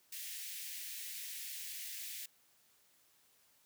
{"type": "high-pass noise", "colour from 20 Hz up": "white", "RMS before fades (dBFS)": -45, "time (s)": [0.12, 2.26], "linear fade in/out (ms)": 5, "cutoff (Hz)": 1800, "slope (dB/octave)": 48, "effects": ["white hiss -70 dBFS RMS until 3.65 s", "high-pass 60 Hz 12 dB/octave"]}